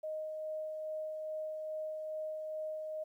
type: tone with tremolo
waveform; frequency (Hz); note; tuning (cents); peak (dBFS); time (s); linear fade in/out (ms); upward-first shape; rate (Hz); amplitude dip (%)
sine; 622.3; D#5; 0; -36; 0.03-3.04; 10; sine; 2.4; 25
effects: 12-bit